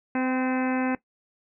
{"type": "harmonic tone with a mistuned harmonic", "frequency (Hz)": 257.1, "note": "C4", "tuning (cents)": -30, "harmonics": [1, 2, 3, 4, 5, 6, 7, 8, 9, 10], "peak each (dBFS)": [-24, -33, -32, -37, -43, -36, -41, -38, -46, -41], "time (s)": [0.15, 0.95], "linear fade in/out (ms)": 2, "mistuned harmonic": 3, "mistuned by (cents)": 16, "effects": ["noise-tail reverb RT60 0.1 s tail -18 dB re dry"]}